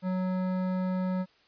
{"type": "tone with hard clipping", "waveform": "sine", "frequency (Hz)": 185, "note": "F#3", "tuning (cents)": 0, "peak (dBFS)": -29, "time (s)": [0.02, 1.26], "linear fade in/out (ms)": 50, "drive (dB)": 14, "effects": ["white hiss -63 dBFS RMS until 1.47 s", "resampled to 11025 Hz"]}